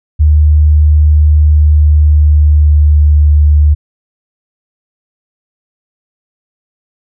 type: tone with pitch glide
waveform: sine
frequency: 75.6 to 74.39 Hz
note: D#2 to D2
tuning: -49 to +23 cents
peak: -3 dBFS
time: 0.19-3.75 s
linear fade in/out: 20 ms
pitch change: -28 cents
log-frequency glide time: 1.39-3.26 s
effects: none